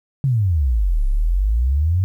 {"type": "exponential two-way sweep", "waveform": "sine", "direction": "down then up", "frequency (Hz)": [142.9, 32.7, 97.2], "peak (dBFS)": -14, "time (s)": [0.24, 2.04], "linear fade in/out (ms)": 0, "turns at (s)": 1.06, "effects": ["9-bit"]}